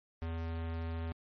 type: tone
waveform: square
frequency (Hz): 82.41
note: E2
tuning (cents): 0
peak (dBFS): -36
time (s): 0.22-1.12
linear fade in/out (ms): 0
effects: low-pass 3000 Hz 12 dB/octave + MP3 32 kbps